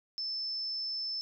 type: tone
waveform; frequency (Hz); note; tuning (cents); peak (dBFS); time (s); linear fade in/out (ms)
sine; 5274; E8; 0; -33; 0.18-1.21; 0
effects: none